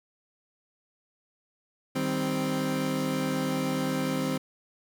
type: chord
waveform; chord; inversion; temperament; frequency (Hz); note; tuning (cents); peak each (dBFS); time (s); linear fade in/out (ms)
30% pulse; C minor; first; equal; 155.56 / 196 / 261.6; Eb3 / G3 / C4; 0 / 0 / 0; -30 / -31 / -26; 1.95-4.38; 10
effects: none